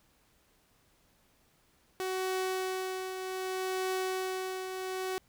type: tone with tremolo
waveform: sawtooth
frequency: 374.7 Hz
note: F#4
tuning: 22 cents sharp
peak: -26 dBFS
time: 2-5.18 s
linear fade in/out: 0 ms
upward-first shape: triangle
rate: 0.65 Hz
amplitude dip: 55%
effects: pink hiss -68 dBFS RMS until 5.28 s